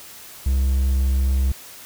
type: tone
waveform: triangle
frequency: 66.1 Hz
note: C2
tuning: 18 cents sharp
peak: -14 dBFS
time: 0.46-1.52 s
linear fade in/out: 5 ms
effects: white hiss -41 dBFS RMS until 1.85 s